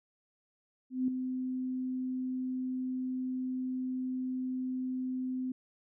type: tone with ADSR envelope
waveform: sine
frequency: 256.4 Hz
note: C4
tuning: 35 cents flat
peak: -25 dBFS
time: 0.9-5.52 s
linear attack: 180 ms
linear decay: 3 ms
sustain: -7 dB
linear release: 4 ms
effects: none